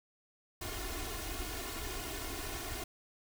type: noise with comb filter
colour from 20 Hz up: pink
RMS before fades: -40 dBFS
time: 0.61-2.84 s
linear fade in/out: 5 ms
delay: 2.8 ms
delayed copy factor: +0.9
effects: none